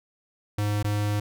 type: tone with dropouts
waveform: square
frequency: 103.83 Hz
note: G#2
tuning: in tune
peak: -24 dBFS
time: 0.58-1.2 s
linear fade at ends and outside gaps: 5 ms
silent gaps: 0.828-0.844 s
effects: none